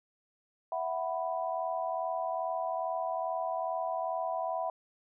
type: chord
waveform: sine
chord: E suspended second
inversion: none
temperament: just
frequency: 659.3 / 741.7 / 988.9 Hz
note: E5 / F#5 / B5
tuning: 0 / +4 / +2 cents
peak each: -34 / -35 / -37 dBFS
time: 0.72-4.7 s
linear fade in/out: 2 ms
effects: none